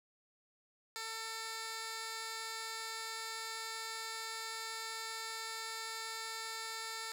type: tone with band-pass filter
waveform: 15% pulse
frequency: 447.4 Hz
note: A4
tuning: 29 cents sharp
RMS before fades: -43 dBFS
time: 0.96-7.12 s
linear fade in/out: 0 ms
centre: 5600 Hz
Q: 0.6
effects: none